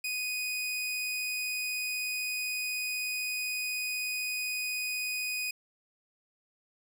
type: tone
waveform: sawtooth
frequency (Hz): 2489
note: D#7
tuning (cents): 0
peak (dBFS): -28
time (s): 0.04-5.51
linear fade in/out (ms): 5
effects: none